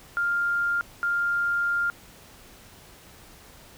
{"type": "tone pair in turn", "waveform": "sine", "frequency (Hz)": [1400, 1400], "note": ["F6", "F6"], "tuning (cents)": [4, 4], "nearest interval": "unison", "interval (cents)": 0, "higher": "neither", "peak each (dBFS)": -22, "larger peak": "neither", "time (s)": [[0.17, 0.81], [1.03, 1.9]], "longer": "second", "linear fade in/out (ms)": 0, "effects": ["pink hiss -50 dBFS RMS until 3.77 s"]}